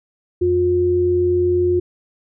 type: tone pair together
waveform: sine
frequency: 89.2 / 356.8 Hz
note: F2 / F4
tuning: +37 / +37 cents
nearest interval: 2 octaves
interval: 2400 cents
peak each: -23 / -14 dBFS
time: 0.41-1.8 s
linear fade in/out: 10 ms
effects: none